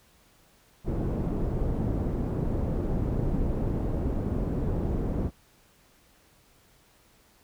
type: low-pass noise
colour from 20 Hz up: pink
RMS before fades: -28 dBFS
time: 0.84-5.31 s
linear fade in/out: 50 ms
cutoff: 410 Hz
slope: 12 dB/octave
effects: pink hiss -61 dBFS RMS until 7.43 s

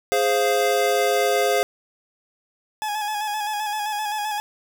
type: chord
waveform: square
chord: F minor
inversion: first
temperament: equal with one note detuned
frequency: 415.3 / 523.3 / 694 Hz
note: Ab4 / C5 / F5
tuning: 0 / 0 / -11 cents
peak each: -23 dBFS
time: 0.12-1.63 s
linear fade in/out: 0 ms
type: tone with vibrato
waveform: 40% pulse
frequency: 843 Hz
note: G#5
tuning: 26 cents sharp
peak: -23 dBFS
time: 2.82-4.4 s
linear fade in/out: 0 ms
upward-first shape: square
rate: 7.7 Hz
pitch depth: 32 cents each way
effects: 9-bit

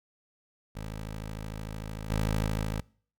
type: tone with level steps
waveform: 15% pulse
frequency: 53.3 Hz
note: G#1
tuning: 46 cents sharp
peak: -30 / -20 / -22 / -24 dBFS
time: 0.75-2.81 s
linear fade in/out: 10 ms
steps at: 2.1 / 2.46 / 2.63 s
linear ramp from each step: 5 ms
effects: noise-tail reverb RT60 0.5 s tail -24 dB re dry

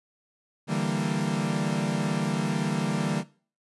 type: chord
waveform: 40% pulse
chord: E half-diminished seventh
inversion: third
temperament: equal with one note detuned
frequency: 146.83 / 164.81 / 196 / 231.9 Hz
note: D3 / E3 / G3 / Bb3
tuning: 0 / 0 / 0 / -9 cents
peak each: -30 dBFS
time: 0.67-3.24 s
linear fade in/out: 50 ms
effects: noise-tail reverb RT60 0.4 s tail -19 dB re dry + resampled to 24000 Hz

